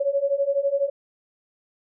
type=beating tone pair; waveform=sine; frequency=551 / 563 Hz; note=C#5 / C#5; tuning=-11 / +27 cents; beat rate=12 Hz; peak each=-24 / -22 dBFS; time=0-0.9 s; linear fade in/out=10 ms; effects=none